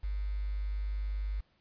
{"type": "tone with quantisation", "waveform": "sine", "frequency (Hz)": 50.1, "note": "G1", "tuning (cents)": 38, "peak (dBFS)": -31, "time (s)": [0.03, 1.41], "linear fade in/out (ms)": 10, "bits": 9, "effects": ["pink hiss -71 dBFS RMS until 1.6 s", "resampled to 11025 Hz"]}